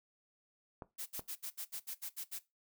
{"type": "clicks", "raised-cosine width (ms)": 1, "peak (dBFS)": -30, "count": 2, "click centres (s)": [0.822, 1.194]}
{"type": "noise bursts", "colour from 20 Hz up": "blue", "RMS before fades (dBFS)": -42, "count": 10, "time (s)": [0.98, 2.393], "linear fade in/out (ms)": 20, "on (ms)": 81, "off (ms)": 67}
{"effects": ["noise-tail reverb RT60 0.2 s tail -17 dB re dry"]}